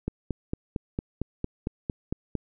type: click train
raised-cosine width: 3 ms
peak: -15 dBFS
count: 11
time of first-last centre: 0.08-2.353 s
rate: 4.4 Hz
effects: none